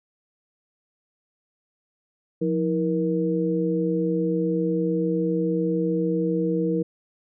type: tone cluster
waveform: sine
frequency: 175.9 / 323 / 474.2 Hz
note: F3 / E4 / A#4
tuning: +13 / -35 / +30 cents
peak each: -25 dBFS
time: 2.41-6.83 s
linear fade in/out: 10 ms
effects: none